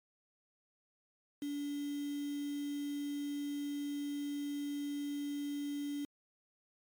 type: tone with quantisation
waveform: sine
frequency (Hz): 287.7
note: D4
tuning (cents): -36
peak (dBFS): -36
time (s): 1.42-6.05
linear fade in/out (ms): 2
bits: 8
effects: MP3 96 kbps